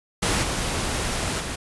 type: noise with level steps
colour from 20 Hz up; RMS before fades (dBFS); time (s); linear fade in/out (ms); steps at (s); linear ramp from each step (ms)
pink; -22 / -26 / -30; 0.22-1.56; 10; 0.42 / 1.39; 20
effects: resampled to 24000 Hz